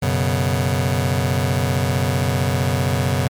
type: chord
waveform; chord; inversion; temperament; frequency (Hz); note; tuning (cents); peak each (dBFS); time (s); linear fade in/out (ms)
sawtooth; F# suspended fourth; none; just; 92.5 / 123.33 / 138.75; F#2 / B2 / C#3; 0 / -2 / +2; -17; 0.02-3.28; 10
effects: MP3 96 kbps